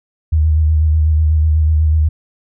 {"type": "tone with vibrato", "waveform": "sine", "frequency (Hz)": 77.78, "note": "D#2", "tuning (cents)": 0, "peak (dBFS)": -9, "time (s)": [0.32, 2.09], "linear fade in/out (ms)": 10, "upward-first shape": "square", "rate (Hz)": 8.1, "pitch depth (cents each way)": 30, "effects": []}